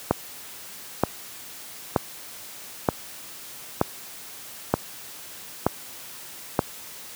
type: click train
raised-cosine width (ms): 1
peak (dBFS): -3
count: 8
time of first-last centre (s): 0.11-6.591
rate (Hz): 1.08
effects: white hiss -41 dBFS RMS until 7.15 s + high-pass 80 Hz 12 dB/octave